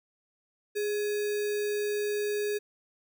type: tone with sample-and-hold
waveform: sine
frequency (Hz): 415.3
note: G#4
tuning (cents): 0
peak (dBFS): -27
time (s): 0.75-2.59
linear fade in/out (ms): 20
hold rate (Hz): 2100
effects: none

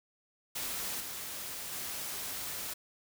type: noise with level steps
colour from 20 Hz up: white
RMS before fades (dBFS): -37 / -41 / -39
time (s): 0.55-2.74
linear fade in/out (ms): 10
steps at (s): 1 / 1.72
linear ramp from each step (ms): 5
effects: none

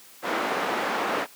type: band-pass noise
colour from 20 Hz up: white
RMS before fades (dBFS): -27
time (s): 0.22-1.27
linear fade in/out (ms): 50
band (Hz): 270 to 1300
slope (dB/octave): 12
effects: white hiss -50 dBFS RMS until 1.35 s + high-pass 150 Hz 12 dB/octave

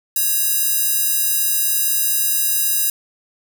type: tone with high-pass filter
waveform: square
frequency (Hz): 554.4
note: C#5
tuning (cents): 0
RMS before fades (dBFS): -18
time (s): 0.16-2.9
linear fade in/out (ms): 2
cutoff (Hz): 11000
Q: 0.55
effects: none

